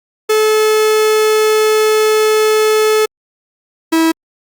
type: tone pair in turn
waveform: 45% pulse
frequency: 432.2 / 324.9 Hz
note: A4 / E4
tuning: -31 / -25 cents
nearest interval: perfect fourth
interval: 494 cents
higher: first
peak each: -9 dBFS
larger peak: neither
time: 0.29-3.06 / 3.92-4.12 s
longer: first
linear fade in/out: 10 ms
effects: Opus 48 kbps